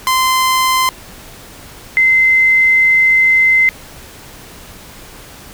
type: tone pair in turn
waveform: sawtooth / sine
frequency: 1036 / 2067 Hz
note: C6 / C7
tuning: -17 / -22 cents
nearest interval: octave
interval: 1195 cents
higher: second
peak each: -7 dBFS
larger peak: neither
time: 0.07-0.89 / 1.97-3.69 s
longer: second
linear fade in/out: 0 ms
effects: pink hiss -36 dBFS RMS until 5.53 s